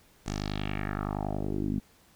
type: tone with low-pass filter sweep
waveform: 10% pulse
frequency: 50.7 Hz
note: G#1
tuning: 41 cents flat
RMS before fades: -32 dBFS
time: 0.26-1.8 s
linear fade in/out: 5 ms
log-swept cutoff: 7300 to 220 Hz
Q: 3
effects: pink hiss -61 dBFS RMS until 2.15 s